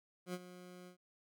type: tone with ADSR envelope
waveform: 20% pulse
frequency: 180 Hz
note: F#3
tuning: 47 cents flat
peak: -33 dBFS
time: 0.26-0.97 s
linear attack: 78 ms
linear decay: 42 ms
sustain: -14 dB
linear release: 98 ms
effects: none